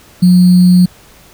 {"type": "tone with sample-and-hold", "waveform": "sine", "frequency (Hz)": 180, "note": "F#3", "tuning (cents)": -47, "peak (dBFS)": -3, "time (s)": [0.22, 0.86], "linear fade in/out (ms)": 10, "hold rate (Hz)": 4410, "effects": ["pink hiss -42 dBFS RMS until 1.33 s"]}